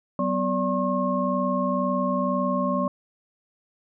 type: tone cluster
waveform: sine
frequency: 188.7 / 250.7 / 578 / 1078 Hz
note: F#3 / B3 / D5 / C#6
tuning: +34 / +26 / -28 / -49 cents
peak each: -27 dBFS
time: 0.19-2.88 s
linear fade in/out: 2 ms
effects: none